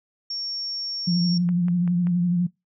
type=tone; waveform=sine; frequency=5500 Hz; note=F8; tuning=27 cents flat; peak=-27 dBFS; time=0.3-1.38 s; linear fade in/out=5 ms
type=tone with vibrato; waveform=sine; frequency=175.8 Hz; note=F3; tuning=12 cents sharp; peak=-18 dBFS; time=1.07-2.47 s; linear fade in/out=10 ms; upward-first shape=sine; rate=12 Hz; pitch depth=37 cents each way
type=click train; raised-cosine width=0.5 ms; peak=-26 dBFS; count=4; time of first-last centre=1.49-2.07 s; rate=5.17 Hz
effects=noise-tail reverb RT60 0.2 s tail -23 dB re dry